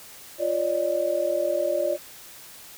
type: tone cluster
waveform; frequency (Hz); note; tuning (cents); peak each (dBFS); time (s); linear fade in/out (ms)
sine; 348.7 / 568 / 608; F4 / C#5 / D#5; -3 / +42 / -40; -30 / -25 / -25; 0.38-1.98; 50
effects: white hiss -45 dBFS RMS until 2.77 s